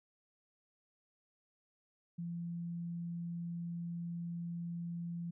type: tone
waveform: sine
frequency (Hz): 170.8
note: F3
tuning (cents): -38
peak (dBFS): -38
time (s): 2.18-5.31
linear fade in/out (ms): 10
effects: none